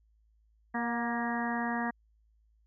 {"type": "harmonic tone with a mistuned harmonic", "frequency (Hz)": 235.3, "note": "A#3", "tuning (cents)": 16, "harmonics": [1, 2, 3, 4, 5, 6, 7, 8], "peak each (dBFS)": [-33, -44, -37, -38, -41, -49, -39, -39], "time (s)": [0.74, 1.91], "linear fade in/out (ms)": 10, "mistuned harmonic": 3, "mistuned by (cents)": 26, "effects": ["added 54 Hz sine -64 dBFS peak until 2.66 s"]}